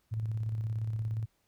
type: tone with tremolo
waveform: sine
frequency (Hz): 110.3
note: A2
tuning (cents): +5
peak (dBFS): -29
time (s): 0.11-1.26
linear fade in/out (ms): 20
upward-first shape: square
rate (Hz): 17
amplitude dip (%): 35
effects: pink hiss -74 dBFS RMS until 1.47 s